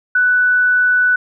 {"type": "tone", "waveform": "sine", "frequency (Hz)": 1488, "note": "F#6", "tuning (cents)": 9, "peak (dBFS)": -10, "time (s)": [0.15, 1.16], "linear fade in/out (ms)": 5, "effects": []}